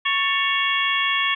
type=harmonic tone with a mistuned harmonic; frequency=554.4 Hz; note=C#5; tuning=in tune; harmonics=2 / 3 / 4 / 5 / 6; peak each=-25 / -25 / -25 / -25 / -25 dBFS; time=0.05-1.35 s; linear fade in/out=10 ms; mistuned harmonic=3; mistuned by=+110 cents; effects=none